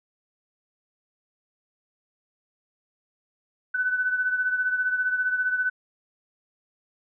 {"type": "beating tone pair", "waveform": "sine", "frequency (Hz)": [1500, 1515], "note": ["F#6", "F#6"], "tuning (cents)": [23, 40], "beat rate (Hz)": 15, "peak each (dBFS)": [-23, -30], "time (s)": [3.74, 5.7], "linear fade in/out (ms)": 10, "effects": []}